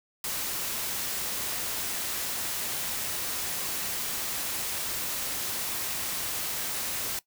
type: noise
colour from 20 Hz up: white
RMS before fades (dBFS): -32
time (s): 0.24-7.19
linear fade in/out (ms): 2
effects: noise-tail reverb RT60 0.1 s tail -19 dB re dry